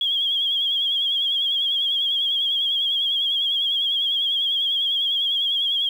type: tone with vibrato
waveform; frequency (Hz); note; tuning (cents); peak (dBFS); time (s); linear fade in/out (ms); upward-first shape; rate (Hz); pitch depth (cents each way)
sine; 3269; G#7; -28; -19; 0.01-5.89; 2; sine; 10; 57
effects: 8-bit